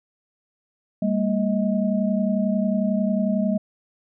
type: tone cluster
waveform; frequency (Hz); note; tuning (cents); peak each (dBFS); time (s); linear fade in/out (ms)
sine; 199.3 / 230.4 / 631; G3 / A#3 / D#5; +29 / -20 / +24; -21 / -24 / -27; 1.02-3.58; 5
effects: none